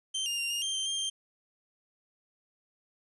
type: tone with pitch steps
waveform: sawtooth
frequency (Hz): 3124 / 2812 / 2777 / 2831 / 3168 / 3134 / 3191 / 3167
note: G7 / F7 / F7 / F7 / G7 / G7 / G7 / G7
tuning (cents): -7 / +11 / -10 / +23 / +18 / -1 / +30 / +17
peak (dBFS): -27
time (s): 0.14-1.1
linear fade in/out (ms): 10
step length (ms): 120
effects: resampled to 24000 Hz + 11-bit